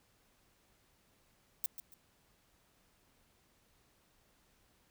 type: noise with echo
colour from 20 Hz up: violet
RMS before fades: -34 dBFS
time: 1.64-1.66 s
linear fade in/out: 0 ms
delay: 140 ms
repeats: 2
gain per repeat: -11 dB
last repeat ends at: 1.94 s
effects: pink hiss -71 dBFS RMS until 4.9 s